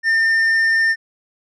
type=tone with tanh clipping; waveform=sine; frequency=1806 Hz; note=A6; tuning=45 cents sharp; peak=-14 dBFS; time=0.03-0.96 s; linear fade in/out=50 ms; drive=5 dB; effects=none